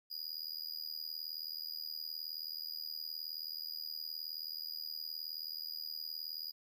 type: tone with amplitude modulation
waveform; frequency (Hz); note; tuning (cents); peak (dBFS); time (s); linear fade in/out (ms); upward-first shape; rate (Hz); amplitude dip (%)
square; 4885; D#8; -33; -37; 0.1-6.52; 20; sine; 79; 95
effects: 13-bit